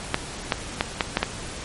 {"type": "clicks", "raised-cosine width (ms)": 0.3, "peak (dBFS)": -3, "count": 6, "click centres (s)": [0.144, 0.522, 0.809, 1.008, 1.171, 1.23], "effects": ["pink hiss -35 dBFS RMS until 1.64 s", "MP3 48 kbps"]}